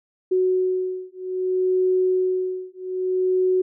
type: beating tone pair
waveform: sine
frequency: 370 / 370.62 Hz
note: F#4 / F#4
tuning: 0 / +3 cents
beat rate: 0.62 Hz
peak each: -22 dBFS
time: 0.31-3.62 s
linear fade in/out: 10 ms
effects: none